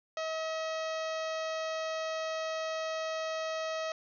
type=harmonic tone with a mistuned harmonic; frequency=639 Hz; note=D#5; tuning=46 cents sharp; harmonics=1 / 2 / 3 / 4 / 5 / 6 / 7 / 8 / 9 / 10; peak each=-34 / -40 / -44 / -46 / -48 / -50 / -51 / -52 / -53 / -54 dBFS; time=0.17-3.92 s; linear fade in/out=2 ms; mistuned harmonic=7; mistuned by=-19 cents; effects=none